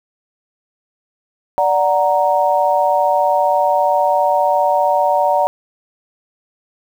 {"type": "chord", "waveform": "sine", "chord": "D augmented", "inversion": "none", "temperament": "equal with one note detuned", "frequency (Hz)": [585, 740, 932.3], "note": ["D5", "F#5", "A#5"], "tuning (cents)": [-7, 0, 0], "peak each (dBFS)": -16, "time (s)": [1.58, 5.47], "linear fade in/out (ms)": 0, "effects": ["7-bit"]}